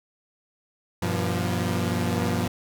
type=tone cluster; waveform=sawtooth; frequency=96.1 / 119.4 / 172.8 / 239.2 Hz; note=G2 / A#2 / F3 / A#3; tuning=-34 / +42 / -18 / +45 cents; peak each=-24 / -27 / -24 / -27 dBFS; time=1.02-2.48 s; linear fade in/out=5 ms; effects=none